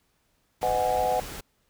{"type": "noise", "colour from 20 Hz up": "pink", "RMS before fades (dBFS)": -38, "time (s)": [0.61, 1.41], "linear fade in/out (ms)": 10}
{"type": "chord", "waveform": "sine", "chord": "G# minor seventh", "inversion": "first", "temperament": "equal with one note detuned", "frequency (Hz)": [505.4, 622.3, 740, 830.6], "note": ["B4", "D#5", "F#5", "G#5"], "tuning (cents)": [40, 0, 0, 0], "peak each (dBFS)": [-28, -30, -25, -30], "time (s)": [0.63, 1.2], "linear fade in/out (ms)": 0}
{"effects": ["pink hiss -70 dBFS RMS until 1.69 s"]}